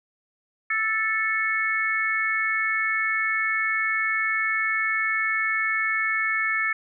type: harmonic tone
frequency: 440 Hz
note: A4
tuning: in tune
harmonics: 3 / 4 / 5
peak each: -29 / -25 / -25 dBFS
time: 0.7-6.73 s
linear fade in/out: 5 ms
effects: none